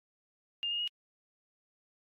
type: tone with pitch steps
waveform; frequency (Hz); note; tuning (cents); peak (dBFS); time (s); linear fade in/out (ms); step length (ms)
sine; 2812 / 2846 / 2881; F7 / F7 / F#7; +11 / +32 / -47; -31; 0.63-0.876; 0; 82
effects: AAC 48 kbps